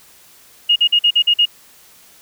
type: tone bursts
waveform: sine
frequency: 2863 Hz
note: F7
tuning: 42 cents sharp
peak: -9 dBFS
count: 7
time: 0.69-1.456 s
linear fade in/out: 10 ms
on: 70 ms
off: 46 ms
effects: white hiss -47 dBFS RMS until 2.21 s